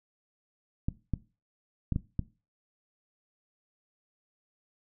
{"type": "clicks", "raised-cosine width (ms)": 5, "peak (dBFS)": -16, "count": 5, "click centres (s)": [0.885, 1.137, 1.923, 1.961, 2.193], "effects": ["noise-tail reverb RT60 0.3 s tail -18 dB re dry"]}